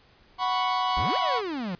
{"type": "chord", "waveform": "45% pulse", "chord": "F# suspended fourth", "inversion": "none", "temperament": "equal", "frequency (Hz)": [740, 987.8, 1108.7], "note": ["F#5", "B5", "C#6"], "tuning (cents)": [0, 0, 0], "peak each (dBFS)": -28, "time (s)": [0.38, 1.42], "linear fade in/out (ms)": 50}
{"type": "exponential two-way sweep", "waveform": "45% pulse", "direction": "up then down", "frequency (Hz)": [50.8, 784, 168.2], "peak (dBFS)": -29, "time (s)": [0.97, 1.75], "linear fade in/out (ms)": 0, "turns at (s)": 1.18}
{"effects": ["pink hiss -58 dBFS RMS until 1.79 s", "resampled to 11025 Hz"]}